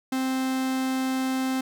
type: tone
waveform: 45% pulse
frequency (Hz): 261.6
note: C4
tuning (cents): 0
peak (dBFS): -24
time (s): 0.12-1.61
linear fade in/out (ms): 5
effects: none